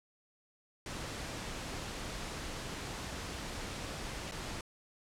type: noise with dropouts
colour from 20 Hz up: pink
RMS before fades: -41 dBFS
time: 0.86-4.61 s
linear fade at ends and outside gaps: 2 ms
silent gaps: 4.313-4.32 s
effects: low-pass 8000 Hz 12 dB/octave